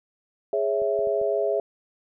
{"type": "chord", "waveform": "sine", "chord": "C# minor", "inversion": "second", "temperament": "equal", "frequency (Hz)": [415.3, 554.4, 659.3], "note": ["G#4", "C#5", "E5"], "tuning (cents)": [0, 0, 0], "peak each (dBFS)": [-25, -27, -25], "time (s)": [0.53, 1.6], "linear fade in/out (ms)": 2}
{"type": "clicks", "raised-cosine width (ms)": 2, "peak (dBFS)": -31, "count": 4, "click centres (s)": [0.819, 0.991, 1.072, 1.215]}
{"effects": []}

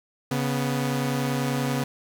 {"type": "tone pair together", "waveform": "sawtooth", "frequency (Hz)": [138.59, 246.9], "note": ["C#3", "B3"], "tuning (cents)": [0, 0], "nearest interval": "minor seventh", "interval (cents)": 1000, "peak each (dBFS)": [-22, -23], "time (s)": [0.31, 1.84], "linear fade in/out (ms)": 5, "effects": ["8-bit"]}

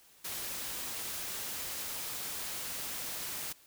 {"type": "noise", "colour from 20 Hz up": "white", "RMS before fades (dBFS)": -39, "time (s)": [0.24, 3.53], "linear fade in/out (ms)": 10, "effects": ["white hiss -61 dBFS RMS until 3.66 s"]}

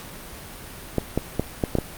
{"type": "clicks", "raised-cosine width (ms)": 2, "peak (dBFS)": -7, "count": 6, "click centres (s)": [0.983, 1.176, 1.396, 1.638, 1.753, 1.786], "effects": ["pink hiss -39 dBFS RMS until 1.97 s", "Opus 48 kbps"]}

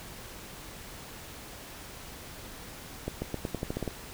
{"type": "accelerating click train", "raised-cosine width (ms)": 2, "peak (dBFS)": -18, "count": 10, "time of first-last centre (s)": [3.08, 3.877], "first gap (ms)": 140, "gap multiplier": 0.88, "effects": ["pink hiss -45 dBFS RMS until 4.13 s"]}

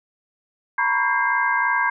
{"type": "tone cluster", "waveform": "sine", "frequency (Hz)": [924, 987, 1113, 1605, 2094], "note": ["A#5", "B5", "C#6", "G6", "C7"], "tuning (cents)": [-16, -1, 7, 40, 1], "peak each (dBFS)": [-26, -23, -27, -21, -27], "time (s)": [0.78, 1.9], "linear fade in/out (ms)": 5, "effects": []}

